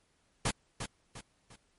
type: noise with echo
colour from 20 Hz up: pink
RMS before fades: -30 dBFS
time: 0.45-0.51 s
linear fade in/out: 5 ms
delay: 350 ms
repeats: 3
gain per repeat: -8 dB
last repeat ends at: 1.56 s
effects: pink hiss -72 dBFS RMS until 1.78 s + MP3 48 kbps